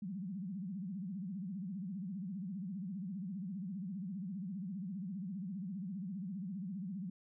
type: tone with vibrato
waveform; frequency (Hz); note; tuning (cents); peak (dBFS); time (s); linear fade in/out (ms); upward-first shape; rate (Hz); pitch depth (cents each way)
sine; 189.3; F#3; +40; -39; 0.02-7.1; 5; sine; 15; 190
effects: none